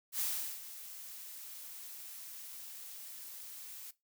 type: noise with ADSR envelope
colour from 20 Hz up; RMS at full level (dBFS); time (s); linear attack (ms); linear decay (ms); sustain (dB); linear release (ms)
blue; -34; 0.12-3.91; 77; 400; -14; 7
effects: noise-tail reverb RT60 0.2 s tail -18 dB re dry